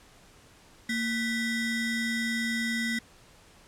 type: ring-modulated tone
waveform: square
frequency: 870 Hz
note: A5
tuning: 20 cents flat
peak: -25 dBFS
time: 0.89-2.99 s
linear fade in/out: 5 ms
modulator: 1100 Hz
effects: pink hiss -56 dBFS RMS until 3.67 s + low-pass 10000 Hz 12 dB/octave